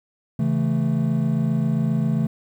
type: chord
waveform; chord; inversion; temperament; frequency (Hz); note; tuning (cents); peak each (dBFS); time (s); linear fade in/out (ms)
triangle; A major; first; just; 137.5 / 165 / 220; C#3 / E3 / A3; -14 / +2 / 0; -21; 0.39-2.27; 5
effects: 9-bit